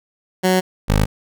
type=tone pair in turn; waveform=15% pulse; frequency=185.3 / 51.79 Hz; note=F#3 / G#1; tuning=+3 / -4 cents; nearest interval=octave + minor seventh; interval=2207 cents; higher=first; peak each=-7 dBFS; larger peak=neither; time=0.43-0.61 / 0.88-1.06 s; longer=neither; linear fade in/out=20 ms; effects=none